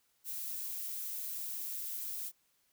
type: noise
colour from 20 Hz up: violet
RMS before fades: -40 dBFS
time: 0.24-2.32 s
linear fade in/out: 50 ms
effects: white hiss -74 dBFS RMS until 2.72 s